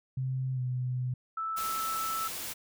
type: tone with pitch glide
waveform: sine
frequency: 130.5 to 126.13 Hz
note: C3 to B2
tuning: -4 to +37 cents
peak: -29 dBFS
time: 0.17-1.14 s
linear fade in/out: 5 ms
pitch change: -59 cents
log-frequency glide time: 0.54-0.6 s
type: tone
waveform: sine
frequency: 1317 Hz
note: E6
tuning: 2 cents flat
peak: -31 dBFS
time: 1.37-2.28 s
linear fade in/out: 5 ms
type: noise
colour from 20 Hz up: white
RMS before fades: -38 dBFS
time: 1.56-2.54 s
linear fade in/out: 20 ms
effects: none